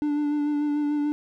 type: tone with vibrato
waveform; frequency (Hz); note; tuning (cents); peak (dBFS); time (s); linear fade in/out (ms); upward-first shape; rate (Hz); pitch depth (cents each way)
triangle; 294.3; D4; +4; -20; 0.02-1.12; 0; sine; 6.8; 22
effects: none